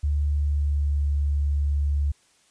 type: tone with pitch glide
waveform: sine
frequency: 73 to 71.95 Hz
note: D2 to D2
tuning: -10 to -35 cents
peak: -20 dBFS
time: 0.03-2.12 s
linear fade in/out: 10 ms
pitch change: -25 cents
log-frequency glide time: 0.32-1.02 s
effects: white hiss -61 dBFS RMS until 2.5 s + resampled to 22050 Hz